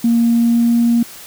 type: tone with pitch glide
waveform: sine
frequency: 233.1 to 235 Hz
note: A#3 to A#3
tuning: 0 to +14 cents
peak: -9 dBFS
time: 0.04-1.03 s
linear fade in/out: 5 ms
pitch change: +14 cents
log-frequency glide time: 0.18-0.76 s
effects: tanh soft clip ceiling -5 dBFS + white hiss -36 dBFS RMS until 1.26 s